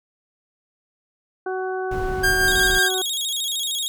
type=harmonic tone; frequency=374.2 Hz; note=F#4; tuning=20 cents sharp; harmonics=1 / 2 / 3 / 4; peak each=-25 / -29 / -38 / -33 dBFS; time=1.46-3.02 s; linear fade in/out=5 ms
type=noise; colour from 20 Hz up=brown; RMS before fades=-28 dBFS; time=1.91-2.79 s; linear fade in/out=5 ms
type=tone with tremolo; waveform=45% pulse; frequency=1597 Hz; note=G6; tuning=32 cents sharp; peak=-16 dBFS; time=2.23-2.89 s; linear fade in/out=10 ms; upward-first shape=sine; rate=5.6 Hz; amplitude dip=35%
type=tone with vibrato; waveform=sawtooth; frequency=3520 Hz; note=A7; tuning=in tune; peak=-20 dBFS; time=2.48-3.88 s; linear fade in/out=0 ms; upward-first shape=square; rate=13 Hz; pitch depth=100 cents each way
effects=none